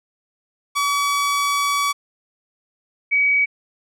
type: tone pair in turn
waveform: sawtooth / sine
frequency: 1139 / 2269 Hz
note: C#6 / C#7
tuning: +47 / +40 cents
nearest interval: octave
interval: 1193 cents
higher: second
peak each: -14 dBFS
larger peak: neither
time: 0.75-1.93 / 3.11-3.46 s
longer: first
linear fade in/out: 20 ms
effects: low-pass 12000 Hz 12 dB/octave